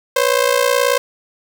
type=ring-modulated tone; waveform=sawtooth; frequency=524 Hz; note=C5; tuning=2 cents sharp; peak=-6 dBFS; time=0.16-0.98 s; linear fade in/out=0 ms; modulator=29.3 Hz; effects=none